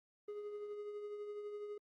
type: tone with tremolo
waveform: triangle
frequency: 415.3 Hz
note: G#4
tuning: in tune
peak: -39 dBFS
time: 0.28-1.78 s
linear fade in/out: 5 ms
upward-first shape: triangle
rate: 12 Hz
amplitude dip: 45%
effects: Opus 32 kbps